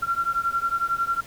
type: beating tone pair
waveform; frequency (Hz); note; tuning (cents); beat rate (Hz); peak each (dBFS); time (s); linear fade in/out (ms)
sine; 1365 / 1376; F6 / F6; -40 / -26; 11; -25; 0.02-1.21; 10
effects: pink hiss -45 dBFS RMS until 1.26 s